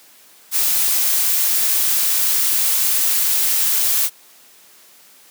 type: noise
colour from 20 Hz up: blue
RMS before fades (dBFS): -17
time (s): 0.51-4.1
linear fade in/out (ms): 50
effects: white hiss -48 dBFS RMS until 5.3 s + high-pass 200 Hz 12 dB/octave